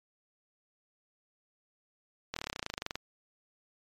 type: slowing click train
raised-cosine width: 0.2 ms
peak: -17 dBFS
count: 19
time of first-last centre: 2.34-2.955 s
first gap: 24 ms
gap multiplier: 1.04
effects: MP3 96 kbps